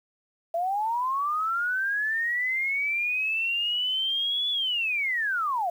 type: linear two-way sweep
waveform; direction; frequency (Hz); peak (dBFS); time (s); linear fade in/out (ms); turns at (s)
sine; up then down; 659.3 to 3451 to 659.3; -24; 0.54-5.7; 5; 4.5
effects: 9-bit